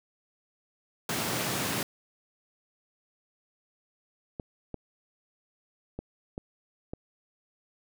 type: high-pass noise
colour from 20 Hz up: pink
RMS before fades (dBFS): -31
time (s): 1.09-1.83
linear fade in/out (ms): 2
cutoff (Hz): 110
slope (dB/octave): 24
type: clicks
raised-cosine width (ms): 2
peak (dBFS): -22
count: 5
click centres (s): 4.398 / 4.743 / 5.99 / 6.379 / 6.935
effects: none